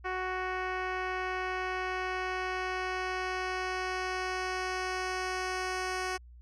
10% pulse tone with low-pass filter sweep, 370.5 Hz, F#4, 2 cents sharp, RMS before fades -34 dBFS, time 0.04-6.18 s, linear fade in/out 20 ms, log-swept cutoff 2100 to 7500 Hz, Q 0.93, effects added 60 Hz sine -49 dBFS peak until 6.41 s

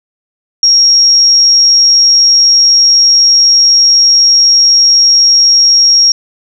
sine tone, 5588 Hz, F8, in tune, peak -3 dBFS, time 0.63-6.12 s, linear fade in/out 2 ms, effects none

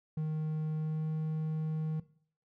triangle tone with pitch glide, 155.56 to 156.82 Hz, D#3 to D#3, 0 to +14 cents, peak -29 dBFS, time 0.17-2 s, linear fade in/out 5 ms, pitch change +14 cents, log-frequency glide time 0.76-1.09 s, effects noise-tail reverb RT60 0.5 s tail -17 dB re dry

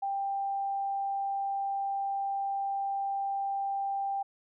sine tone, 790 Hz, G5, 13 cents sharp, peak -29 dBFS, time 0.02-4.23 s, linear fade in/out 10 ms, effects none

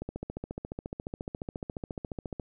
click train, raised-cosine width 2 ms, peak -22 dBFS, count 35, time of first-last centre 0.02-2.398 s, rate 14.3 Hz, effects none

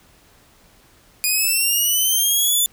5% pulse linear sweep, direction up, 2450 to 3520 Hz, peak -8 dBFS, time 1.24-2.66 s, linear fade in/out 0 ms, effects pink hiss -53 dBFS RMS until 2.72 s

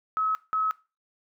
sine tone pair in turn, 1285 / 1285 Hz, E6 / E6, -45 / -45 cents, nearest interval unison, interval 0 cents, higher neither, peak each -23 dBFS, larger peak neither, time 0.17-0.35 / 0.53-0.71 s, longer neither, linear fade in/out 0 ms, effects noise-tail reverb RT60 0.3 s tail -19 dB re dry

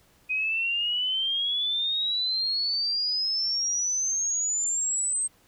sine exponential sweep, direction up, 2500 to 8372 Hz, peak -24 dBFS, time 0.29-5.28 s, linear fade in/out 20 ms, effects pink hiss -61 dBFS RMS until 5.47 s

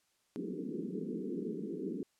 pink band-pass noise, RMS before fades -39 dBFS, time 0.36-2.03 s, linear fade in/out 0 ms, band 170 to 450 Hz, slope 96 dB/octave, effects white hiss -75 dBFS RMS until 2.19 s + low-pass 10000 Hz 12 dB/octave

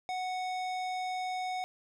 square tone with low-pass filter, 739 Hz, F#5, 2 cents flat, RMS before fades -35 dBFS, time 0.09-1.64 s, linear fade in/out 0 ms, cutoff 5900 Hz, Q 0.71, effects none

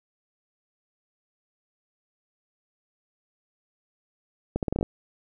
accelerating click train, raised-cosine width 2 ms, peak -12 dBFS, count 8, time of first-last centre 4.56-4.829 s, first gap 68 ms, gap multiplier 0.8, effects none

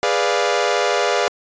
sawtooth chord, G# diminished seventh, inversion none, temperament equal, 415.3 / 493.9 / 587.3 / 698.5 Hz, G#4 / B4 / D5 / F5, 0 / 0 / 0 / 0 cents, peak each -18 dBFS, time 0.03-1.28 s, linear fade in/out 0 ms, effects resampled to 16000 Hz

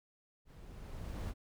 brown noise with level ramp, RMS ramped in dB -55 to -38 dBFS, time 0.45-1.34 s, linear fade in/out 50 ms, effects none

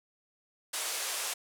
white band-pass noise, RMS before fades -35 dBFS, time 0.73-1.34 s, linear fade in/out 10 ms, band 430 to 11000 Hz, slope 24 dB/octave, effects none

